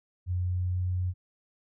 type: tone with pitch glide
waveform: sine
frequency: 90.2 to 90.83 Hz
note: F#2 to F#2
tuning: -44 to -32 cents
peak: -26 dBFS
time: 0.26-1.14 s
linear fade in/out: 50 ms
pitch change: +12 cents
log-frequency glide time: 0.56-0.81 s
effects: none